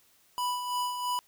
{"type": "tone with tremolo", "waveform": "square", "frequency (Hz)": 987.8, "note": "B5", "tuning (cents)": 0, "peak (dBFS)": -28, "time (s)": [0.38, 1.19], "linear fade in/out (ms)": 0, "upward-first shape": "sine", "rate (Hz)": 3, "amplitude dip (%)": 50, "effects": ["white hiss -64 dBFS RMS until 1.27 s"]}